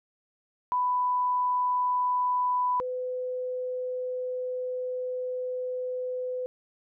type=tone pair in turn; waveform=sine; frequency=994 / 504.5 Hz; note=B5 / B4; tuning=+11 / +37 cents; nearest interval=octave; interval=1174 cents; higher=first; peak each=-23 / -29 dBFS; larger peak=first; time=0.72-2.8 / 2.8-6.46 s; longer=second; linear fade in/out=0 ms; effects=none